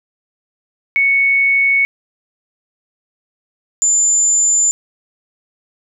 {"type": "tone pair in turn", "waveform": "sine", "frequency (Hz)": [2217, 7120], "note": ["C#7", "A8"], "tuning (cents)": [0, 20], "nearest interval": "octave + minor sixth", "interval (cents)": 2020, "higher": "second", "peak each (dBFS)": -10, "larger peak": "neither", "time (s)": [[0.96, 1.85], [3.82, 4.71]], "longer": "neither", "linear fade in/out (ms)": 0, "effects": []}